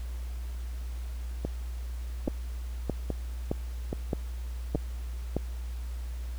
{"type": "two click trains", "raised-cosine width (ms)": 2, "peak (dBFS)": [-17, -14], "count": [5, 6], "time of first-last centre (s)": [[1.45, 4.756], [2.28, 5.366]], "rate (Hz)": [1.21, 1.62], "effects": ["added 60 Hz sine -33 dBFS peak until 6.38 s", "pink hiss -53 dBFS RMS until 6.38 s"]}